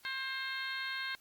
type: harmonic tone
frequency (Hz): 530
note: C5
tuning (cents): +22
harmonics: 2 / 3 / 4 / 5 / 6 / 7 / 8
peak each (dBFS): -46 / -39 / -42 / -49 / -48 / -46 / -45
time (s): 0.05-1.15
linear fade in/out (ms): 0
effects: white hiss -64 dBFS RMS until 1.2 s + Opus 48 kbps